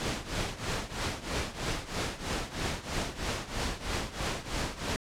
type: noise with tremolo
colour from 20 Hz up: pink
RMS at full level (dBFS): -30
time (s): 0-4.96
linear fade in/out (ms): 0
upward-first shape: triangle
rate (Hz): 3.1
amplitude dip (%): 85
effects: low-pass 7000 Hz 12 dB/octave